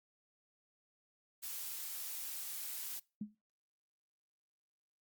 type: noise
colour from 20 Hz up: blue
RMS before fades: -43 dBFS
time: 1.42-3 s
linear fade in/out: 20 ms
type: tone with exponential decay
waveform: sine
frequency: 210.2 Hz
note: G#3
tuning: 21 cents sharp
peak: -35 dBFS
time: 3.21-3.35 s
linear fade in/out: 5 ms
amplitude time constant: 30 ms
effects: noise-tail reverb RT60 0.3 s tail -23 dB re dry + Opus 48 kbps